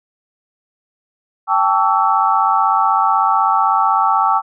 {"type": "chord", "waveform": "sine", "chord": "A dominant seventh", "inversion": "third", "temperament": "equal with one note detuned", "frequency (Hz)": [784, 880, 1136.6, 1318.5], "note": ["G5", "A5", "C#6", "E6"], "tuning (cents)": [0, 0, 43, 0], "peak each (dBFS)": -17, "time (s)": [1.47, 4.42], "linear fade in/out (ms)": 50, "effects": []}